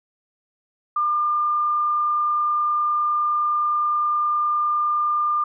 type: tone with frequency modulation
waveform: sine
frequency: 1200 Hz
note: D6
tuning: 37 cents sharp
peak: -18 dBFS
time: 0.96-5.44 s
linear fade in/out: 5 ms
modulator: 29.7 Hz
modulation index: 0.23
effects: none